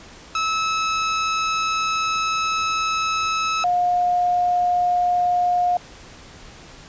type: tone pair in turn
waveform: sawtooth / sine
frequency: 1299 / 713.2 Hz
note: E6 / F5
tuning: -26 / +36 cents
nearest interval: minor seventh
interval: 1038 cents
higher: first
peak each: -16 dBFS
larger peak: neither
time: 0.35-3.64 / 3.64-5.77 s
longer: first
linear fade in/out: 2 ms
effects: pink hiss -43 dBFS RMS until 6.88 s + resampled to 16000 Hz